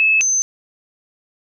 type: tone pair in turn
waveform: sine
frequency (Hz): 2600 / 6184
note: E7 / G8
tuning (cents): -24 / -24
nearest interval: octave + minor third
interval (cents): 1500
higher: second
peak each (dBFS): -11 / -14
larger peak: first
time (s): 0-0.21 / 0.21-0.42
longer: neither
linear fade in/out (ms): 0
effects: none